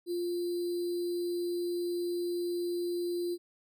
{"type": "tone with sample-and-hold", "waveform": "sine", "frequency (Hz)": 349.2, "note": "F4", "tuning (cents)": 0, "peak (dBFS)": -30, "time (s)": [0.06, 3.38], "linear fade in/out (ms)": 50, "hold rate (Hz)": 4410, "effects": []}